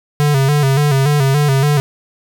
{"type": "tone with vibrato", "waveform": "square", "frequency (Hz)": 141.1, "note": "C#3", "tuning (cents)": 31, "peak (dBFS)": -11, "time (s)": [0.2, 1.8], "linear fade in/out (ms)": 0, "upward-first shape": "square", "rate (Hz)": 3.5, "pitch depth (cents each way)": 74, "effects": []}